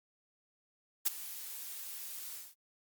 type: noise with ADSR envelope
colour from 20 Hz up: blue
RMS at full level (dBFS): -27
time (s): 1.05-2.55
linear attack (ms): 21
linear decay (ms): 16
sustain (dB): -17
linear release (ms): 200
effects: Opus 48 kbps